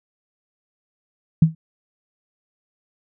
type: tone with exponential decay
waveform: sine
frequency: 160.6 Hz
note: E3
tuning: 45 cents flat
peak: -5 dBFS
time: 1.42-1.55 s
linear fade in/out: 5 ms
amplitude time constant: 28 ms
effects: none